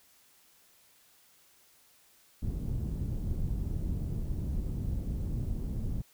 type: low-pass noise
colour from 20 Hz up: pink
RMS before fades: -33 dBFS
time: 2.42-6.02 s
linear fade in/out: 10 ms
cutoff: 170 Hz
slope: 12 dB/octave
effects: white hiss -63 dBFS RMS until 6.13 s